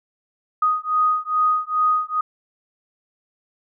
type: beating tone pair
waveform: sine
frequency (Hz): 1244.5 / 1246.9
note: D#6 / D#6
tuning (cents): 0 / +3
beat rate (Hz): 2.4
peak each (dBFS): -20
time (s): 0.62-2.21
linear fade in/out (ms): 5
effects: none